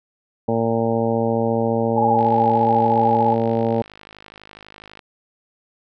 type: harmonic tone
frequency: 114.5 Hz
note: A#2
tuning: 31 cents flat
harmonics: 1 / 2 / 3 / 4 / 5 / 6 / 7 / 8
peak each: -26 / -22 / -29 / -22 / -24 / -33 / -27 / -33 dBFS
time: 0.48-3.82 s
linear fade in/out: 5 ms
type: tone with vibrato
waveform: sine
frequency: 832 Hz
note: G#5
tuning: 3 cents sharp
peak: -16 dBFS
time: 1.96-3.35 s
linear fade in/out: 20 ms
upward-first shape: sine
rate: 17 Hz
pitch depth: 60 cents each way
type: click train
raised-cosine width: 0.3 ms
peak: -24 dBFS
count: 147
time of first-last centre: 2.19-4.992 s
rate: 52.1 Hz
effects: none